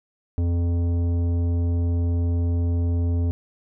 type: tone with tanh clipping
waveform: triangle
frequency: 85.9 Hz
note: F2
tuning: 28 cents flat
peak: -21 dBFS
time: 0.38-3.31 s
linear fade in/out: 0 ms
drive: 16 dB
effects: none